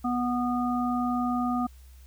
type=harmonic tone; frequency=245.3 Hz; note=B3; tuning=12 cents flat; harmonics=1 / 3 / 5; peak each=-26 / -31 / -32 dBFS; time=0.04-1.67 s; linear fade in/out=10 ms; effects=added 64 Hz sine -47 dBFS peak until 2.06 s + white hiss -61 dBFS RMS until 2.06 s